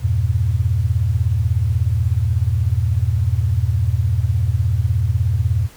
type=chord; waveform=sine; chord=E diminished; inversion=none; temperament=just; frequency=82.41 / 98.89 / 118.67 Hz; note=E2 / G2 / Bb2; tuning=0 / +16 / +31 cents; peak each=-19 dBFS; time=0-5.69 s; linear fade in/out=50 ms; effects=pink hiss -45 dBFS RMS until 5.76 s